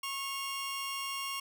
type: tone pair together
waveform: sawtooth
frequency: 1093.5 / 2794 Hz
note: C#6 / F7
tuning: -24 / 0 cents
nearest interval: octave + major third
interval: 1624 cents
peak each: -34 / -35 dBFS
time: 0.03-1.4 s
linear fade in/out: 5 ms
effects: none